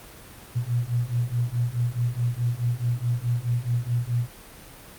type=beating tone pair; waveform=sine; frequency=118 / 122.7 Hz; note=A#2 / B2; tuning=+22 / -11 cents; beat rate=4.7 Hz; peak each=-26 / -25 dBFS; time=0.55-4.29 s; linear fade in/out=20 ms; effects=pink hiss -45 dBFS RMS until 4.98 s + Opus 32 kbps